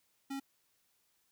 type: tone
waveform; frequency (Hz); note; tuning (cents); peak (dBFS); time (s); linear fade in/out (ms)
square; 273.3; C#4; -24; -38; 0.3-0.4; 10
effects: white hiss -75 dBFS RMS until 1.31 s